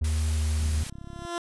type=tone with pitch glide; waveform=triangle; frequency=77.78 to 76.89 Hz; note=D#2 to D#2; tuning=0 to -20 cents; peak=-21 dBFS; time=0.01-0.84 s; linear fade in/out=10 ms; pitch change=-20 cents; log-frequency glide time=0.34-0.4 s
type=high-pass noise; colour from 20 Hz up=white; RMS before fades=-38 dBFS; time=0.04-0.9 s; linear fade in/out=5 ms; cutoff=350 Hz; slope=12 dB/octave
type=click train; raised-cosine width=5 ms; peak=-28 dBFS; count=23; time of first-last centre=0.6-1.251 s; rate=33.8 Hz
type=tone with exponential growth; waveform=15% pulse; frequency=344 Hz; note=F4; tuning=26 cents flat; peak=-21 dBFS; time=0.87-1.38 s; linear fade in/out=1 ms; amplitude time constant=110 ms
effects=resampled to 24000 Hz